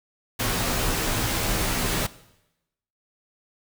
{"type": "noise with comb filter", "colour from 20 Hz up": "pink", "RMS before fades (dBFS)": -25, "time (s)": [0.39, 2.07], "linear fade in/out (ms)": 10, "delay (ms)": 14, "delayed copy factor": -0.7, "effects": ["noise-tail reverb RT60 0.9 s tail -18 dB re dry"]}